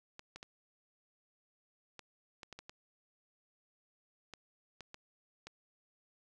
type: clicks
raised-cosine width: 0.2 ms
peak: -30 dBFS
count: 12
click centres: 0.194 / 0.36 / 0.429 / 1.993 / 2.432 / 2.527 / 2.59 / 2.695 / 4.337 / 4.807 / 4.944 / 5.47 s
effects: none